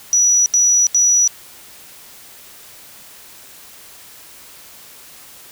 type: tone bursts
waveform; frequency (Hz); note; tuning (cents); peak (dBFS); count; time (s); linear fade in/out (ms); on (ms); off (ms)
sine; 5870; F#8; -15; -10; 3; 0.13-1.276; 0; 330; 78
effects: white hiss -41 dBFS RMS until 5.51 s